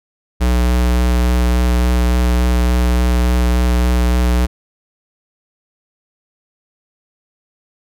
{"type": "tone with vibrato", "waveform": "square", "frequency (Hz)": 61, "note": "B1", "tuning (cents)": -21, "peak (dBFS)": -12, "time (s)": [0.4, 4.47], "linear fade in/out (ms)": 20, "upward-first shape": "sine", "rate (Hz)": 3.5, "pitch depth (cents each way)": 12, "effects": []}